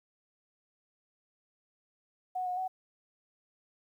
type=tone with pitch steps; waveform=sine; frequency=737 / 725 / 749 Hz; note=F#5 / F#5 / F#5; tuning=-7 / -35 / +21 cents; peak=-31 dBFS; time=2.35-2.68 s; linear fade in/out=10 ms; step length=110 ms; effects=11-bit